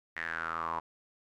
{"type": "tone with band-pass filter sweep", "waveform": "sawtooth", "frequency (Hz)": 82.41, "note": "E2", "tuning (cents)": 0, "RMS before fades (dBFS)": -36, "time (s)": [0.16, 0.8], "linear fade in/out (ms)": 10, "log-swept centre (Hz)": [1900, 970], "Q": 7.5, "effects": []}